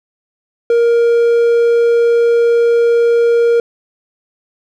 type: tone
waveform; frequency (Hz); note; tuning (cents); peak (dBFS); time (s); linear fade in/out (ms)
triangle; 468.9; A#4; +10; -6; 0.7-3.6; 2
effects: none